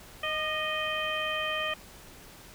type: harmonic tone with a mistuned harmonic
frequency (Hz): 622.3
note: D#5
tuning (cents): 0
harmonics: 1 / 2 / 3 / 4 / 5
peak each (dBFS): -35 / -35 / -35 / -35 / -35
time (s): 0.23-1.74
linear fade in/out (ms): 5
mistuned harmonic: 2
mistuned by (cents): -36
effects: pink hiss -50 dBFS RMS until 2.54 s